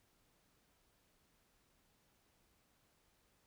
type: silence
effects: pink hiss -75 dBFS RMS until 3.46 s